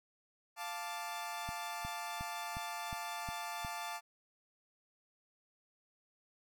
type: chord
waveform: sawtooth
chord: D minor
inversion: first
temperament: equal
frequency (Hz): 698.5 / 880 / 1174.7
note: F5 / A5 / D6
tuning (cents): 0 / 0 / 0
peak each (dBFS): -41 / -39 / -42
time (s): 0.56-4.01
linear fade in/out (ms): 50
type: click train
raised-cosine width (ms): 5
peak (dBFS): -32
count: 7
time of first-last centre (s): 1.49-3.648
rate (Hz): 2.78
effects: none